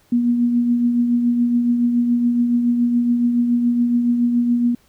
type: tone with tremolo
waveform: sine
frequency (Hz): 240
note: B3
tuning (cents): -49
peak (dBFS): -12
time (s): 0.12-4.75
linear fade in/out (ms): 5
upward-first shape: triangle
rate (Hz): 7.1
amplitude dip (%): 45
effects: pink hiss -57 dBFS RMS until 4.88 s